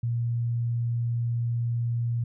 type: tone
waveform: sine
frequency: 118.1 Hz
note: A#2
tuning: 23 cents sharp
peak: -24 dBFS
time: 0.03-2.24 s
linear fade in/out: 5 ms
effects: none